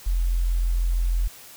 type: tone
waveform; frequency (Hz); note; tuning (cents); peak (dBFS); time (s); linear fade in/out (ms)
sine; 43.12; F1; -21; -19; 0.06-1.28; 10
effects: white hiss -45 dBFS RMS until 1.56 s

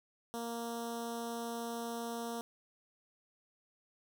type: tone with notch filter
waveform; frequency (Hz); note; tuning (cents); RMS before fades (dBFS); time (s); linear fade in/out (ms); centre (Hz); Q
10% pulse; 233.1; A#3; 0; -40; 0.34-2.41; 0; 2100; 0.59
effects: none

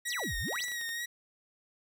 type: tone with vibrato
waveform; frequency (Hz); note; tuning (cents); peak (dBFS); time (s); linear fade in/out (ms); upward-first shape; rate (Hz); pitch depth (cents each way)
sawtooth; 1897; A#6; +30; -31; 0.05-1.06; 10; sine; 2.1; 50
type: exponential two-way sweep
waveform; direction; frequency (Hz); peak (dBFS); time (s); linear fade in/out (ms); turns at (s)
sine; down then up; 9730 to 36.71 to 8220; -35; 0.07-0.65; 0; 0.37
type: clicks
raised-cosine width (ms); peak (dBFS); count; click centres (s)
0.2; -31; 11; 0.195 / 0.236 / 0.484 / 0.527 / 0.559 / 0.605 / 0.64 / 0.683 / 0.718 / 0.813 / 0.891
effects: none

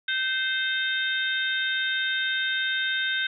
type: harmonic tone with a mistuned harmonic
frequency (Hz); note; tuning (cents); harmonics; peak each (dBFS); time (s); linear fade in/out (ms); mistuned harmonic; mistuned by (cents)
523.3; C5; 0; 3 / 4 / 5 / 6 / 7; -26 / -35 / -37 / -35 / -29; 0.08-3.27; 5; 3; -20
effects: none

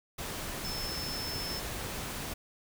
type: tone in noise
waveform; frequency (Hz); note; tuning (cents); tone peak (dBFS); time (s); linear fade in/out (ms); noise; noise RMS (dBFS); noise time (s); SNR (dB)
sine; 5274; E8; 0; -37; 0.64-1.6; 10; pink; -38; 0.18-2.34; -2
effects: none

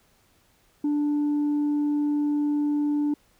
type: tone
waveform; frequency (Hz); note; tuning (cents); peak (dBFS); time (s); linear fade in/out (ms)
sine; 293.7; D4; 0; -19; 0.84-3.14; 5
effects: tanh soft clip ceiling -20 dBFS + pink hiss -63 dBFS RMS until 3.39 s

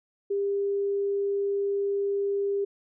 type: tone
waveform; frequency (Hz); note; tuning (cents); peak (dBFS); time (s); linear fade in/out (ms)
sine; 400; G4; +35; -24; 0.3-2.65; 10
effects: none

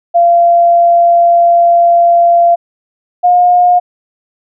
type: tone pair in turn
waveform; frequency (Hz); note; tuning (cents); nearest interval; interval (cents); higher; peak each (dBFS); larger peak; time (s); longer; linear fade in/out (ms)
sine; 688 / 713.8; F5 / F5; -26 / +38; minor second; 64; second; -4; neither; 0.14-2.56 / 3.23-3.8; first; 20
effects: none

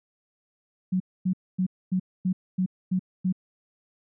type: tone bursts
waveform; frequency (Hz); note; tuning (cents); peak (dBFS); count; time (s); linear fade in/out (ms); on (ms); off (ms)
sine; 185; F#3; 0; -21; 8; 0.92-3.326; 10; 82; 250
effects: none

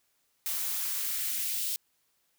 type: noise with high-pass filter sweep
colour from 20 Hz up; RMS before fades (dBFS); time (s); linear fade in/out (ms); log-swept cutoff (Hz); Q
blue; -32; 0.46-1.76; 0; 620 to 3200; 1.2
effects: white hiss -73 dBFS RMS until 2.38 s

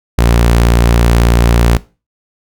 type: tone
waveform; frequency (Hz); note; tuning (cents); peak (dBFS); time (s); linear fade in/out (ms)
sawtooth; 58.3; A#1; +1; -3; 0.18-1.77; 5
effects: noise-tail reverb RT60 0.3 s tail -18 dB re dry

